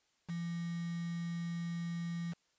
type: tone with quantisation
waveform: sine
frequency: 170 Hz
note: F3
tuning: 46 cents flat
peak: -36 dBFS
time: 0.28-2.34 s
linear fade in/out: 20 ms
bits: 8
effects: white hiss -75 dBFS RMS until 2.58 s + resampled to 16000 Hz